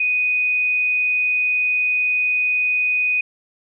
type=tone; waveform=sine; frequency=2489 Hz; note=D#7; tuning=in tune; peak=-16 dBFS; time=0-3.21 s; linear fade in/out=5 ms; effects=none